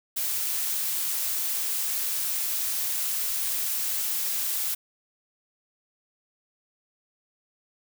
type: noise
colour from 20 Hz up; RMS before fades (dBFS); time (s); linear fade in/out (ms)
blue; -28; 0.16-4.75; 10
effects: none